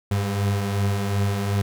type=beating tone pair; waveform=35% pulse; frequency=98 / 100.7 Hz; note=G2 / G2; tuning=0 / +47 cents; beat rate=2.7 Hz; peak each=-27 / -20 dBFS; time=0.11-1.62 s; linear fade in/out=5 ms; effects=none